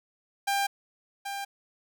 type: tone with echo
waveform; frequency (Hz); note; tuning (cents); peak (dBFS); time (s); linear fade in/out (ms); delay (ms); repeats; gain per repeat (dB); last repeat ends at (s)
sawtooth; 796; G5; +26; -21; 0.47-0.67; 10; 780; 1; -8; 1.45
effects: none